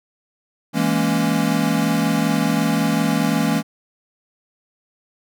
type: chord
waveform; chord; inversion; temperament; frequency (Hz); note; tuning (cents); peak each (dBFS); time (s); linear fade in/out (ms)
square; A# half-diminished seventh; second; equal; 164.81 / 207.7 / 233.1 / 277.2; E3 / G#3 / A#3 / C#4; 0 / 0 / 0 / 0; -23; 0.73-3.63; 50
effects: none